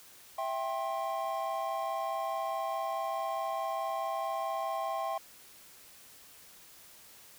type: chord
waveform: triangle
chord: C major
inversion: first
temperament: equal with one note detuned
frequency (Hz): 659.3 / 784 / 1063.6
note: E5 / G5 / C6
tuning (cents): 0 / 0 / +28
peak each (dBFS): -34 / -34 / -35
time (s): 0.38-5.18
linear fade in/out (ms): 5
effects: white hiss -55 dBFS RMS until 7.38 s